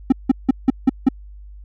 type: tone bursts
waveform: triangle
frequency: 262.3 Hz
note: C4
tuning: 4 cents sharp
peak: -6 dBFS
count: 6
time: 0.1-1.088 s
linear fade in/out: 5 ms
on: 23 ms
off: 170 ms
effects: added 50 Hz sine -36 dBFS peak until 1.64 s